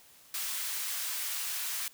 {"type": "high-pass noise", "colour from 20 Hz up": "white", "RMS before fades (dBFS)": -35, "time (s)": [0.34, 1.88], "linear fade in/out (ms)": 2, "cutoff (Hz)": 1200, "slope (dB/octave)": 12, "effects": ["white hiss -58 dBFS RMS until 1.93 s"]}